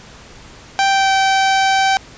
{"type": "tone with pitch glide", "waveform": "sawtooth", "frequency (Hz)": [783, 773.6], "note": ["G5", "G5"], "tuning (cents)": [-2, -23], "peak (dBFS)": -8, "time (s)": [0.79, 1.97], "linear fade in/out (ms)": 0, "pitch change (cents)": -21, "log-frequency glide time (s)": [0.9, 1.11], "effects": ["pink hiss -40 dBFS RMS until 2.17 s", "resampled to 16000 Hz"]}